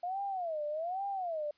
sine tone with vibrato, 688 Hz, F5, 26 cents flat, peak -33 dBFS, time 0.03-1.51 s, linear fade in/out 5 ms, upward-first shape sine, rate 1.2 Hz, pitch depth 260 cents each way, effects white hiss -71 dBFS RMS until 1.57 s + resampled to 11025 Hz

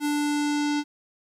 square tone with low-pass filter sweep, 293.7 Hz, D4, in tune, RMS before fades -25 dBFS, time 0-0.84 s, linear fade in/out 50 ms, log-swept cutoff 12000 to 5400 Hz, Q 1.4, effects 10-bit

